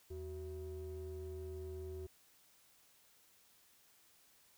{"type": "ring-modulated tone", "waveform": "triangle", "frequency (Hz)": 146.83, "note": "D3", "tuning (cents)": 0, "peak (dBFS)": -38, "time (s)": [0.1, 2.07], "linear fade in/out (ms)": 10, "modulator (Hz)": 228, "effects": ["white hiss -68 dBFS RMS until 4.57 s"]}